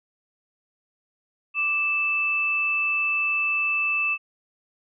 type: tone pair together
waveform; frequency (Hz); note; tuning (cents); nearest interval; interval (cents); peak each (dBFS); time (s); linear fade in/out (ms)
sine; 1174.6 / 2637; D6 / E7; 0 / 0; octave + major second; 1400; -33 / -21; 1.54-4.18; 50
effects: none